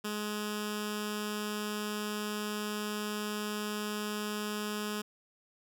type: tone with notch filter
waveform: 10% pulse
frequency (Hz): 210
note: G#3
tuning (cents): +19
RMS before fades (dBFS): -36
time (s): 0.04-5.02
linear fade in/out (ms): 10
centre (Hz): 720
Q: 0.89
effects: none